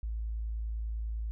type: tone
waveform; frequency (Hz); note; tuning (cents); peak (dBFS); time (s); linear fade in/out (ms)
sine; 55; A1; 0; -32; 0.03-1.31; 0
effects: none